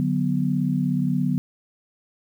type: chord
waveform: sine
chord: B minor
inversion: first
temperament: just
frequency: 148.16 / 185.21 / 246.9 Hz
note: D3 / F#3 / B3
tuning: +16 / +2 / 0 cents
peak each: -24 dBFS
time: 0-1.38 s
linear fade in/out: 0 ms
effects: 9-bit